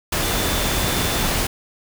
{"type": "tone in noise", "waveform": "sine", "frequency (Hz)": 3520, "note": "A7", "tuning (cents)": 0, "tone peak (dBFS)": -31, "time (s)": [0.22, 1.28], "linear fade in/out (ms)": 5, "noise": "pink", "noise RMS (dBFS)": -21, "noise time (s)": [0.12, 1.47], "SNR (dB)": -13, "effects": []}